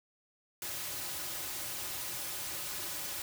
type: noise with comb filter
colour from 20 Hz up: white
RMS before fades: -39 dBFS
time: 0.62-3.22 s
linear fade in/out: 2 ms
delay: 4.4 ms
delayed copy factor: -0.65
effects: none